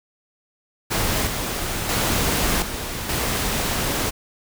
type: noise with level steps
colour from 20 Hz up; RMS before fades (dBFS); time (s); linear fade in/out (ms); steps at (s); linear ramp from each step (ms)
pink; -22 / -26 / -21 / -29 / -23; 0.9-4.11; 20; 1.27 / 1.89 / 2.62 / 3.09; 2
effects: none